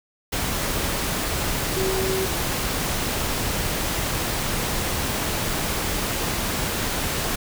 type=tone in noise; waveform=sine; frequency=380 Hz; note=F#4; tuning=46 cents sharp; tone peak=-23 dBFS; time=1.76-2.26 s; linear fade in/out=10 ms; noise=pink; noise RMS=-25 dBFS; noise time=0.32-7.36 s; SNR=-1 dB; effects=none